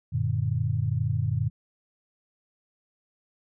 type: tone cluster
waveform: sine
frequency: 93.5 / 115.8 / 148.3 Hz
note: F#2 / A#2 / D3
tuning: +19 / -11 / +17 cents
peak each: -29 / -26 / -29 dBFS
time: 0.12-1.5 s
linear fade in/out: 20 ms
effects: none